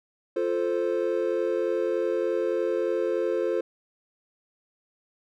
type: chord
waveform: triangle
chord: F major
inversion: none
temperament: equal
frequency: 349.2 / 440 / 523.3 Hz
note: F4 / A4 / C5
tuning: 0 / 0 / 0 cents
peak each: -26 dBFS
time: 0.36-3.61 s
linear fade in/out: 5 ms
effects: none